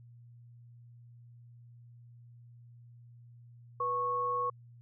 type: tone pair together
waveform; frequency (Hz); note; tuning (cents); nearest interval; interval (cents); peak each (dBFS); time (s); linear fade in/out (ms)
sine; 490 / 1100; B4 / C#6; -14 / -14; octave + major second; 1400; -37 / -30; 3.8-4.5; 5
effects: added 119 Hz sine -52 dBFS peak until 4.81 s